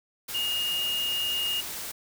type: tone in noise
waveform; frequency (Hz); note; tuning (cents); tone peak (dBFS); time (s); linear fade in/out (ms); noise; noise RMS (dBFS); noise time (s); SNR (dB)
sine; 2849; F7; +34; -26; 0.34-1.61; 10; white; -36; 0.28-1.92; +7
effects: none